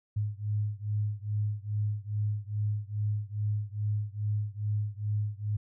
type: beating tone pair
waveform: sine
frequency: 103.83 / 106.23 Hz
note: G#2 / G#2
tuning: 0 / +40 cents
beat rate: 2.4 Hz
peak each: -31 / -32 dBFS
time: 0.16-5.57 s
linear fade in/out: 10 ms
effects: none